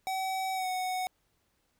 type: tone with pitch glide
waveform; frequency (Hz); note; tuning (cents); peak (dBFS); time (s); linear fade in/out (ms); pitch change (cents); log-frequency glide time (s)
square; 760 to 740.5; F#5 to F#5; +46 to +1; -31; 0.07-1.07; 0; -45; 0.54-0.67
effects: pink hiss -74 dBFS RMS until 1.79 s